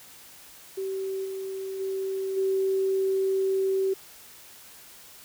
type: tone with level steps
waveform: sine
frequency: 384.3 Hz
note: G4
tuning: 34 cents flat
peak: -28 / -31 / -27 / -22 dBFS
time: 0.77-3.94 s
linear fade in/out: 10 ms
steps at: 1.24 / 1.79 / 2.36 s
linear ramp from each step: 20 ms
effects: white hiss -49 dBFS RMS until 5.24 s